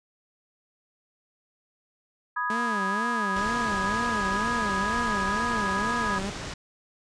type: chord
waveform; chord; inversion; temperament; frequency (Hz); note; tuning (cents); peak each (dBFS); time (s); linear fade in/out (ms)
sine; G# minor; first; equal; 987.8 / 1244.5 / 1661.2; B5 / D#6 / G#6; 0 / 0 / 0; -30; 2.36-6.19; 10
type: tone with vibrato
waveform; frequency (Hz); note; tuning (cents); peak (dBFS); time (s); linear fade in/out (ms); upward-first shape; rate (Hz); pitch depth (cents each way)
sawtooth; 212.9; G#3; +43; -26; 2.5-6.3; 2; sine; 2.1; 190
type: low-pass noise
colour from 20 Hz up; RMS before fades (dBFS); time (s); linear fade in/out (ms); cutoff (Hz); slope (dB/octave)
pink; -36; 3.36-6.54; 5; 7500; 24
effects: resampled to 22050 Hz